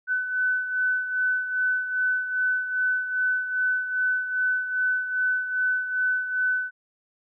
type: beating tone pair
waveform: sine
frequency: 1505 / 1507.5 Hz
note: F#6 / F#6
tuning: +29 / +32 cents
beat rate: 2.5 Hz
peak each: -23 / -30 dBFS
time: 0.07-6.71 s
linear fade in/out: 50 ms
effects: none